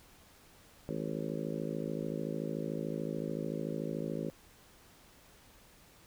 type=harmonic tone with a mistuned harmonic; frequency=53.6 Hz; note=A1; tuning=45 cents flat; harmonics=3 / 4 / 5 / 6 / 7 / 8 / 9 / 10; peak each=-40 / -41 / -42 / -43 / -43 / -44 / -45 / -45 dBFS; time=0.89-4.3 s; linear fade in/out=0 ms; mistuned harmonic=10; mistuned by=+40 cents; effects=pink hiss -60 dBFS RMS until 6.06 s